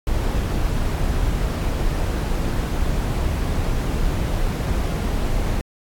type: noise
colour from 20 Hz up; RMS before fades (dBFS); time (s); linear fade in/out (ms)
brown; -21; 0.07-5.61; 0
effects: AAC 64 kbps